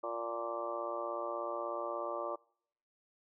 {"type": "harmonic tone with a mistuned harmonic", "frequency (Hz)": 116.54, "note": "A#2", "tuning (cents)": 0, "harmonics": [3, 4, 5, 6, 7, 8, 9, 10], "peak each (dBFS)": [-44, -46, -39, -48, -48, -47, -46, -42], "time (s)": [0.03, 2.36], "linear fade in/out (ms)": 10, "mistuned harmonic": 8, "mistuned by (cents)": -38, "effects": ["noise-tail reverb RT60 0.7 s tail -26 dB re dry"]}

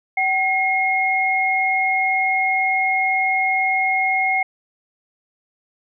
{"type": "tone pair together", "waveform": "sine", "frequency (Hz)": [762, 2151], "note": ["G5", "C7"], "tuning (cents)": [-49, 47], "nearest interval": "octave + tritone", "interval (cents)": 1796, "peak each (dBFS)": [-20, -18], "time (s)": [0.17, 4.43], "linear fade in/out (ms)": 5, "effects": []}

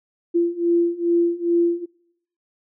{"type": "beating tone pair", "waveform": "sine", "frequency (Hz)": [341.2, 343.6], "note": ["F4", "F4"], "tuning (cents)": [-40, -28], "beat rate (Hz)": 2.4, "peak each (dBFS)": [-21, -19], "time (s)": [0.34, 1.86], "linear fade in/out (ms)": 20, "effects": ["noise-tail reverb RT60 0.8 s tail -24 dB re dry"]}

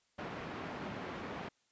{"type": "band-pass noise", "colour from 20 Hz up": "pink", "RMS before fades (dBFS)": -43, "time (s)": [0.18, 1.49], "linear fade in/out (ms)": 10, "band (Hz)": [140, 2000], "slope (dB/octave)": 12, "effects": ["white hiss -75 dBFS RMS until 1.71 s", "resampled to 16000 Hz"]}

